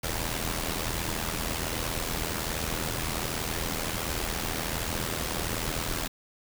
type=noise with amplitude modulation; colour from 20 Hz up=pink; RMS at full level=-28 dBFS; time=0.03-6.08 s; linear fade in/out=10 ms; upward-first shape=sine; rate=81.3 Hz; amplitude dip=70%; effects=none